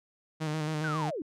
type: tone with vibrato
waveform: sawtooth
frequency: 154.6 Hz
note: D#3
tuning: 11 cents flat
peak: -26 dBFS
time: 0.4-1.11 s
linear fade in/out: 20 ms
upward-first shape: square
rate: 7.3 Hz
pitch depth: 33 cents each way
type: linear sweep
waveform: sine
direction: down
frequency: 1568 to 265.1 Hz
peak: -32 dBFS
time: 0.84-1.22 s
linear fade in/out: 2 ms
effects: low-pass 8000 Hz 12 dB/octave